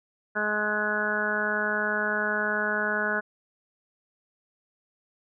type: harmonic tone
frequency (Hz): 210.7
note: G#3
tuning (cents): +25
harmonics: 1 / 2 / 3 / 4 / 5 / 6 / 7 / 8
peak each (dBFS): -35 / -34 / -33 / -38 / -36 / -38 / -27 / -32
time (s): 0.35-3.21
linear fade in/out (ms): 20
effects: none